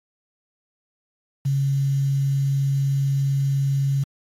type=tone with quantisation; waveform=sine; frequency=137.9 Hz; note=C#3; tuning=9 cents flat; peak=-18 dBFS; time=1.45-4.04 s; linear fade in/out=10 ms; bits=7; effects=AAC 48 kbps